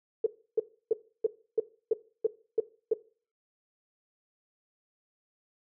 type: tone bursts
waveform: sine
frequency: 445.3 Hz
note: A4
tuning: 21 cents sharp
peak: -20 dBFS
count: 9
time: 0.24-2.936 s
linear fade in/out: 5 ms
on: 24 ms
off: 310 ms
effects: noise-tail reverb RT60 0.4 s tail -18 dB re dry